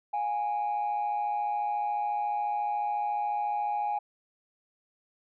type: tone pair together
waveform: sine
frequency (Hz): 712.9 / 827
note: F5 / G#5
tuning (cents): +35 / -8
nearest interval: minor third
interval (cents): 257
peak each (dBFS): -34 / -26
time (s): 0.13-3.99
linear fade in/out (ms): 10
effects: tanh soft clip ceiling -24 dBFS